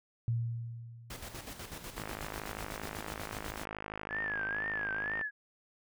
sine tone with exponential decay, 116.54 Hz, A#2, in tune, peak -27 dBFS, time 0.28-1.66 s, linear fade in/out 0 ms, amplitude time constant 300 ms
pink noise with tremolo, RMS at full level -43 dBFS, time 1.1-3.65 s, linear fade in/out 5 ms, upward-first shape square, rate 8.1 Hz, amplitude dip 55%
click train, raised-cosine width 0.5 ms, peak -24 dBFS, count 171, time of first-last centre 1.98-5.212 s, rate 52.6 Hz
sine tone with vibrato, 1682 Hz, G#6, 22 cents sharp, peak -33 dBFS, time 4.09-5.31 s, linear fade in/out 50 ms, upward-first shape triangle, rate 2.1 Hz, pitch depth 160 cents each way
effects none

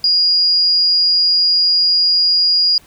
sine tone, 4864 Hz, D#8, 40 cents flat, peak -10 dBFS, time 0.04-2.78 s, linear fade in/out 2 ms, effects pink hiss -47 dBFS RMS until 2.86 s

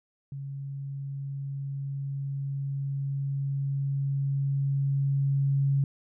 sine tone with level ramp, 138.4 Hz, C#3, 2 cents flat, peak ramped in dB -34 to -21 dBFS, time 0.32-5.84 s, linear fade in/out 2 ms, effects none

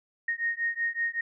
sine beating tone pair, 1856 / 1861.3 Hz, A#6 / A#6, -8 / -3 cents, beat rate 5.3 Hz, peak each -30 dBFS, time 0.28-1.21 s, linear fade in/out 5 ms, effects none

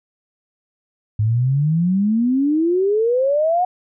sine exponential sweep, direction up, 103.83 to 740 Hz, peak -14 dBFS, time 1.19-3.65 s, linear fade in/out 5 ms, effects none

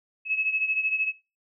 sine beating tone pair, 2579 / 2592 Hz, E7 / E7, -39 / -30 cents, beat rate 13 Hz, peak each -25 / -30 dBFS, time 0.25-1.13 s, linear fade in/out 50 ms, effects noise-tail reverb RT60 0.3 s tail -20 dB re dry

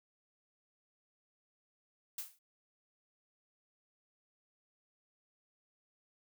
blue noise with exponential decay, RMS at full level -37 dBFS, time 2.18-2.39 s, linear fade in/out 5 ms, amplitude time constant 45 ms, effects none

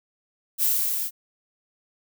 violet noise with level ramp, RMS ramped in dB -20 to -29 dBFS, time 0.58-1.11 s, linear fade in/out 50 ms, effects none

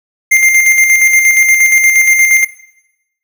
square tone with tremolo, 2103 Hz, C7, 8 cents sharp, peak -5 dBFS, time 0.31-2.45 s, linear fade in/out 10 ms, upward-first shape square, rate 8.5 Hz, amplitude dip 40%, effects noise-tail reverb RT60 0.9 s tail -18 dB re dry

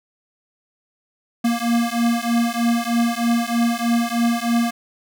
square beating tone pair, 233.1 / 236.3 Hz, A#3 / A#3, 0 / +24 cents, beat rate 3.2 Hz, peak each -21 dBFS, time 1.44-4.71 s, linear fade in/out 10 ms, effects none

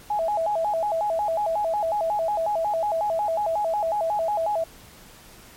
sine tone with vibrato, 740 Hz, F#5, in tune, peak -21 dBFS, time 0.1-4.64 s, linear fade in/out 5 ms, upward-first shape square, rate 5.5 Hz, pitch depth 210 cents each way, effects pink hiss -48 dBFS RMS until 5.56 s + MP3 64 kbps

